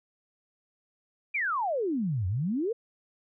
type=exponential two-way sweep; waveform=sine; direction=down then up; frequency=2469 to 87.1 to 491 Hz; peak=-26 dBFS; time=1.34-2.73 s; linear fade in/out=10 ms; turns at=2.27 s; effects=none